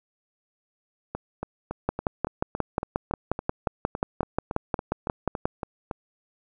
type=two click trains; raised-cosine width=1 ms; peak=-16 / -9 dBFS; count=18 / 21; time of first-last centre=1.15-5.912 / 1.89-5.455 s; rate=3.57 / 5.61 Hz; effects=none